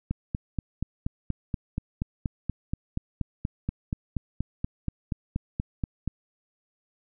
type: click train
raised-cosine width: 5 ms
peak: -15 dBFS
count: 26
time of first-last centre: 0.11-6.077 s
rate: 4.19 Hz
effects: none